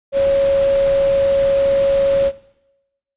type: tone in noise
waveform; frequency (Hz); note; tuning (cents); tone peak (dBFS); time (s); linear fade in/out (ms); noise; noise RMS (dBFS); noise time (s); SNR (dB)
sine; 552; C#5; -7; -12; 0.12-2.32; 50; pink; -30; 0.12-2.32; +15
effects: noise-tail reverb RT60 0.9 s tail -18 dB re dry + resampled to 8000 Hz